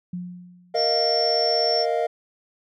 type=tone with exponential decay; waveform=sine; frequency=178.4 Hz; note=F3; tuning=37 cents sharp; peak=-26 dBFS; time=0.13-0.96 s; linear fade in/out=5 ms; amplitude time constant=180 ms
type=chord; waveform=triangle; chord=Bb suspended fourth; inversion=none; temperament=equal; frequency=466.2 / 622.3 / 698.5 Hz; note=Bb4 / Eb5 / F5; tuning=0 / 0 / 0 cents; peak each=-23 dBFS; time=0.74-2.07 s; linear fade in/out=10 ms
type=tone; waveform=sine; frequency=5430 Hz; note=F8; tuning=50 cents flat; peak=-22 dBFS; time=0.75-1.86 s; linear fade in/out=50 ms
effects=none